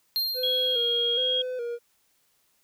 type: tone with exponential decay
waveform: square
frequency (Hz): 4196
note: C8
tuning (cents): +4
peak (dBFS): -23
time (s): 0.16-1.36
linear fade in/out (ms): 0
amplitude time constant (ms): 260
type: tone with vibrato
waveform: triangle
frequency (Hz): 490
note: B4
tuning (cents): -14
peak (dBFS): -27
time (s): 0.34-1.79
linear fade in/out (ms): 50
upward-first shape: square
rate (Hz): 1.2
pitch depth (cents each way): 57
type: tone with pitch glide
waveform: sine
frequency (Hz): 3301 to 3271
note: G#7 to G#7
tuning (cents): -11 to -27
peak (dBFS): -23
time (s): 0.43-1.42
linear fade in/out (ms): 5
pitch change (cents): -16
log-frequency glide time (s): 0.62-0.71
effects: white hiss -68 dBFS RMS until 2.63 s